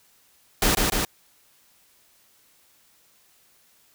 pink noise with echo, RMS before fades -20 dBFS, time 0.62-0.75 s, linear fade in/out 2 ms, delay 150 ms, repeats 2, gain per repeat -2 dB, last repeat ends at 1.05 s, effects white hiss -60 dBFS RMS until 3.94 s

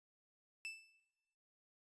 40% pulse tone with exponential decay, 2643 Hz, E7, 4 cents sharp, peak -40 dBFS, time 0.65-1 s, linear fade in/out 0 ms, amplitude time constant 76 ms, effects noise-tail reverb RT60 1.0 s tail -18 dB re dry + resampled to 22050 Hz

